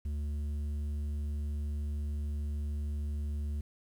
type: tone with low-pass filter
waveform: square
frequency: 73.42 Hz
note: D2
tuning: in tune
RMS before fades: -35 dBFS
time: 0.05-3.61 s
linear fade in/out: 5 ms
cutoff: 190 Hz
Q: 0.62
effects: 10-bit